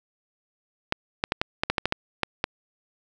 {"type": "clicks", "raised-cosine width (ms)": 0.3, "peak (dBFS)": -6, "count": 11, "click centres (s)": [0.924, 1.239, 1.321, 1.415, 1.635, 1.7, 1.782, 1.856, 1.924, 2.233, 2.441], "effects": []}